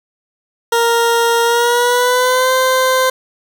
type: tone with pitch glide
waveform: 20% pulse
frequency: 466.2 to 517.3 Hz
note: A#4 to C5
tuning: 0 to -20 cents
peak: -6 dBFS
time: 0.72-3.1 s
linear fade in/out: 5 ms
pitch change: +180 cents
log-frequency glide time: 1.43-2.52 s
effects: 7-bit

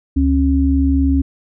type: tone pair together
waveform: sine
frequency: 71.99 / 271.8 Hz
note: D2 / C#4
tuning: -34 / -34 cents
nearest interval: octave + major seventh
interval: 2300 cents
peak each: -14 dBFS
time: 0.16-1.22 s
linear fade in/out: 10 ms
effects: none

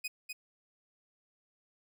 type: tone with echo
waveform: sawtooth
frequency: 2500 Hz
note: D#7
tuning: 8 cents sharp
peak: -31 dBFS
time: 0.04-0.08 s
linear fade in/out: 10 ms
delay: 250 ms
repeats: 1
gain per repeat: -4 dB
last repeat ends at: 0.33 s
effects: none

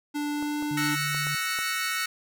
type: tone with pitch glide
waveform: square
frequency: 293.7 to 296.6 Hz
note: D4 to D4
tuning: 0 to +17 cents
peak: -28 dBFS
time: 0.14-0.96 s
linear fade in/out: 20 ms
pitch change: +17 cents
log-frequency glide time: 0.31-0.6 s
type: clicks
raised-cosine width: 1 ms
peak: -27 dBFS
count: 5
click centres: 0.426 / 0.625 / 1.147 / 1.269 / 1.589 s
type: tone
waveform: sine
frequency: 146.83 Hz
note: D3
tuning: in tune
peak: -32 dBFS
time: 0.71-1.35 s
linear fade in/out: 2 ms
type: chord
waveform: sawtooth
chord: F# dominant seventh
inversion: third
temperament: equal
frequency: 1318.5 / 1480 / 1864.7 / 2217 Hz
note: E6 / F#6 / A#6 / C#7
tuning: 0 / 0 / 0 / 0 cents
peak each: -29 dBFS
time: 0.77-2.06 s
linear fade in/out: 5 ms
effects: none

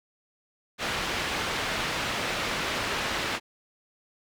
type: low-pass noise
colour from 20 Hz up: white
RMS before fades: -30 dBFS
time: 0.78-3.4 s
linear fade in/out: 50 ms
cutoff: 2900 Hz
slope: 12 dB/octave
effects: none

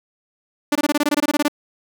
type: tone bursts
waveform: sawtooth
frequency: 293.7 Hz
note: D4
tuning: in tune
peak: -11 dBFS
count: 14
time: 0.72-1.482 s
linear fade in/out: 5 ms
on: 34 ms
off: 22 ms
effects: none

